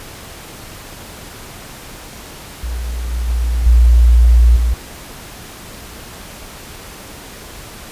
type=tone with level steps; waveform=sine; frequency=59.1 Hz; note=A#1; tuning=24 cents sharp; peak=-19 / -16 / -13 / -5 / -11 dBFS; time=2.63-4.74 s; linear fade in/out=5 ms; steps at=3.12 / 3.28 / 3.66 / 4.56 s; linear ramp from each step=5 ms; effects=pink hiss -34 dBFS RMS until 7.91 s + resampled to 32000 Hz